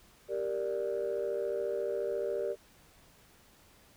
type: chord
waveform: sine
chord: G minor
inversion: none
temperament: equal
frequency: 392 / 466.2 / 587.3 Hz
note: G4 / Bb4 / D5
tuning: 0 / 0 / 0 cents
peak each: -34 dBFS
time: 0.28-2.56 s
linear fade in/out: 50 ms
effects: tanh soft clip ceiling -25 dBFS + pink hiss -61 dBFS RMS until 3.96 s